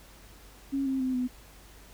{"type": "tone with pitch steps", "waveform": "sine", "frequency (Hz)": [274.3, 266.2, 258.3, 250.7], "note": ["C#4", "C4", "C4", "B3"], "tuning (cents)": [-18, 30, -22, 26], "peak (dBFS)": -26, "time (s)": [0.72, 1.28], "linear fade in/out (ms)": 20, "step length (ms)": 140, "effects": ["added 50 Hz sine -53 dBFS peak until 1.93 s", "pink hiss -54 dBFS RMS until 1.93 s"]}